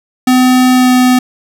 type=tone with pitch glide; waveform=square; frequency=253.9 to 252 Hz; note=B3 to B3; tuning=+48 to +35 cents; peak=-6 dBFS; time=0.27-1.19 s; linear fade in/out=5 ms; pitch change=-13 cents; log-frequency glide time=0.73-0.91 s; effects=none